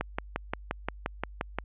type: click train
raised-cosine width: 0.5 ms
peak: -14 dBFS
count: 10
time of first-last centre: 0.01-1.586 s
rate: 5.71 Hz
effects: added 50 Hz sine -43 dBFS peak until 1.64 s + resampled to 8000 Hz